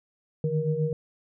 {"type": "tone cluster", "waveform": "sine", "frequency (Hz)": [149.5, 157.2, 472.7], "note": ["D3", "D#3", "A#4"], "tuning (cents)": [31, 18, 24], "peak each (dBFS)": -28, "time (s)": [0.44, 0.93], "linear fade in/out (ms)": 2, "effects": []}